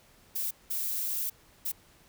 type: noise bursts at uneven times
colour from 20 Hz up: violet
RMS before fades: -32 dBFS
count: 3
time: 0.35-0.51 / 0.7-1.3 / 1.65-1.72 s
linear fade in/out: 10 ms
effects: pink hiss -60 dBFS RMS until 2.08 s